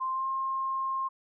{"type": "tone with pitch glide", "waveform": "sine", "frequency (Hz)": [1046.5, 1064.8], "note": ["C6", "C6"], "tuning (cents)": [0, 30], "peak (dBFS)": -28, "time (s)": [0, 1.09], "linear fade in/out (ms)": 20, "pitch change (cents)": 30, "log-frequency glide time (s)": [0.11, 0.27], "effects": []}